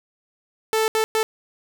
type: tone bursts at uneven times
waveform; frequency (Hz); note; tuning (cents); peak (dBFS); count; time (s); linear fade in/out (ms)
sawtooth; 440; A4; 0; -14; 3; 0.73-0.88 / 0.95-1.04 / 1.15-1.23; 0
effects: none